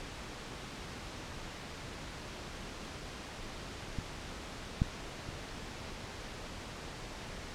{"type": "clicks", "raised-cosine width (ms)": 5, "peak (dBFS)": [-23, -15, -29], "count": 3, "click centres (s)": [3.987, 4.819, 5.289], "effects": ["pink hiss -44 dBFS RMS until 7.54 s", "low-pass 6000 Hz 12 dB/octave"]}